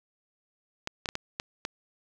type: clicks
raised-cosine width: 0.2 ms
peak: -14 dBFS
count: 6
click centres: 0.874 / 1.058 / 1.089 / 1.154 / 1.399 / 1.651 s
effects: none